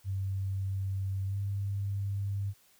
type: tone with pitch glide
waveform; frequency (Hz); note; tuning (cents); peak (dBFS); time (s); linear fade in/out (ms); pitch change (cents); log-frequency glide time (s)
sine; 96.6 to 99.43; G2 to G2; -25 to +25; -30; 0.04-2.54; 50; +50; 1.26-1.37
effects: white hiss -64 dBFS RMS until 2.79 s